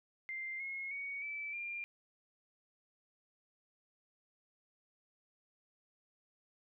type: tone with pitch steps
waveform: sine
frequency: 2093 / 2164 / 2238 / 2314 / 2393 Hz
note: C7 / C#7 / C#7 / D7 / D7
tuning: 0 / -42 / +16 / -26 / +32 cents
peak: -39 dBFS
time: 0.29-1.84 s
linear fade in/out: 0 ms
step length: 310 ms
effects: none